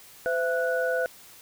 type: tone cluster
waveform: sine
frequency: 510 / 668 / 1474 Hz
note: C5 / E5 / F#6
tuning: -44 / +23 / -7 cents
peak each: -26 / -29 / -29 dBFS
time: 0.26-1.06 s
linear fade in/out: 0 ms
effects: white hiss -50 dBFS RMS until 1.41 s